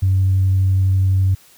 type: tone with vibrato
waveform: sine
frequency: 95 Hz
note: F#2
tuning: 46 cents sharp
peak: -11 dBFS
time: 0.02-1.35 s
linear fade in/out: 10 ms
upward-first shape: triangle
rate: 12 Hz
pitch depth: 10 cents each way
effects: tanh soft clip ceiling -8 dBFS + white hiss -49 dBFS RMS until 1.57 s